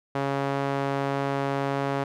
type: tone with band-pass filter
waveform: sawtooth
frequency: 138.59 Hz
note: C#3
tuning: in tune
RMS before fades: -27 dBFS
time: 0.15-2.04 s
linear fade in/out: 5 ms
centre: 750 Hz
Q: 0.72
effects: none